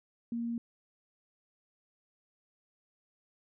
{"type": "tone", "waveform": "sine", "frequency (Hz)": 234, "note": "A#3", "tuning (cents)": 7, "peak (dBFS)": -32, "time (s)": [0.32, 0.58], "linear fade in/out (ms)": 2, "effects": []}